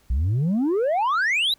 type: exponential sweep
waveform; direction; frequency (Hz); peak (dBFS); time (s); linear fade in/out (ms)
sine; up; 57 to 4032; -16; 0.1-1.54; 5
effects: tanh soft clip ceiling -18 dBFS + pink hiss -60 dBFS RMS until 1.58 s